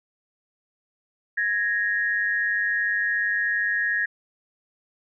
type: tone pair together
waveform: sine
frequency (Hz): 1661.9 / 1864.7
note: G#6 / A#6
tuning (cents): +1 / 0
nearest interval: major second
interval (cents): 199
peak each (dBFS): -24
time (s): 1.37-4.06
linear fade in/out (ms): 10
effects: none